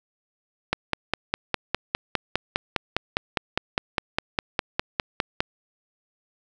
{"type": "click train", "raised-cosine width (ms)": 0.3, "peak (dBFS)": -5, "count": 24, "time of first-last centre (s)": [0.73, 5.405], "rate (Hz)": 4.92, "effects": []}